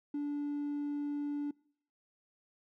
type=tone; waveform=triangle; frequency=290.2 Hz; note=D4; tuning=21 cents flat; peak=-30 dBFS; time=0.14-1.51 s; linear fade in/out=5 ms; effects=noise-tail reverb RT60 0.6 s tail -26 dB re dry + tanh soft clip ceiling -29 dBFS